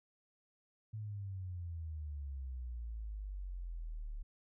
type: exponential sweep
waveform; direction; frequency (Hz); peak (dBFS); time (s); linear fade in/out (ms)
sine; down; 110 to 35.64; -40; 0.93-4.23; 10
effects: none